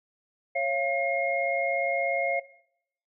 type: tone cluster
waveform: sine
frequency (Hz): 549 / 686 / 2144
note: C#5 / F5 / C7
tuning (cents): -17 / -31 / +42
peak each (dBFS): -29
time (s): 0.55-2.4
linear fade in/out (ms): 10
effects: noise-tail reverb RT60 0.7 s tail -17 dB re dry